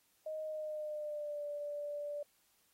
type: tone with pitch glide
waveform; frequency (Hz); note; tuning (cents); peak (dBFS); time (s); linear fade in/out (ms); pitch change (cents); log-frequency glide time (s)
sine; 623 to 584.6; D#5 to D5; +2 to -8; -38; 0.26-2.23; 5; -110; 0.43-1.45
effects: white hiss -73 dBFS RMS until 2.73 s + AAC 48 kbps